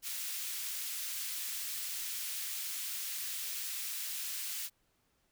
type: high-pass noise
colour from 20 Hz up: white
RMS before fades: -39 dBFS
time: 0.02-4.7 s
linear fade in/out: 50 ms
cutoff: 2100 Hz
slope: 12 dB/octave
effects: pink hiss -75 dBFS RMS until 5.31 s